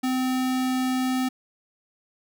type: tone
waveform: square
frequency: 257.2 Hz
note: C4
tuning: 30 cents flat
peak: -23 dBFS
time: 0.03-1.29 s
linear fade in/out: 10 ms
effects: none